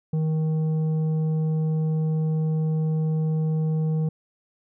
sine tone with tanh clipping, 157.4 Hz, D#3, 20 cents sharp, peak -22 dBFS, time 0.13-4.09 s, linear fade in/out 5 ms, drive 7 dB, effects none

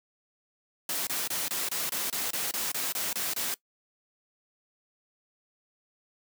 white noise bursts, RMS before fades -31 dBFS, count 13, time 0.89-3.542 s, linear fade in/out 2 ms, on 180 ms, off 26 ms, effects noise-tail reverb RT60 0.1 s tail -21 dB re dry + high-pass 150 Hz 12 dB/octave

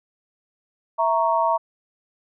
sine chord, A# diminished, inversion second, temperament equal, 659.3 / 932.3 / 1108.7 Hz, E5 / A#5 / C#6, 0 / 0 / 0 cents, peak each -22 / -20 / -24 dBFS, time 0.98-1.58 s, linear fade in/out 20 ms, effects none

